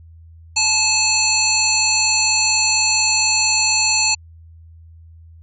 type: harmonic tone with a mistuned harmonic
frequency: 868 Hz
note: A5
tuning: 24 cents flat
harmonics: 1 / 3 / 5 / 7 / 8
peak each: -25 / -20 / -19 / -25 / -18 dBFS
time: 0.56-4.15 s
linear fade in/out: 10 ms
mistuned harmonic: 8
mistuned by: +68 cents
effects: added 82 Hz sine -40 dBFS peak until 5.42 s